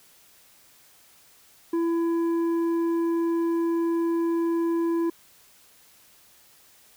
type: tone with tanh clipping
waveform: sine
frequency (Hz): 334.8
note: E4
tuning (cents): +27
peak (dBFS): -23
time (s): 1.73-5.1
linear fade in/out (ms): 5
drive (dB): 7
effects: white hiss -56 dBFS RMS until 6.96 s